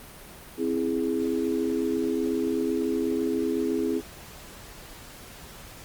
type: chord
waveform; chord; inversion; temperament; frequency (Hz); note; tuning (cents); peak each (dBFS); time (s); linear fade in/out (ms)
sine; C augmented; none; equal; 261.6 / 329.6 / 415.3; C4 / E4 / G#4; 0 / 0 / 0; -28; 0.57-4.02; 50
effects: pink hiss -45 dBFS RMS until 5.84 s + Opus 32 kbps